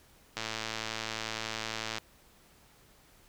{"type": "click train", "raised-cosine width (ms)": 0.2, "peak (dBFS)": -17, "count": 180, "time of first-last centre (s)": [0.37, 1.983], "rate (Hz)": 111, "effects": ["pink hiss -61 dBFS RMS until 3.28 s"]}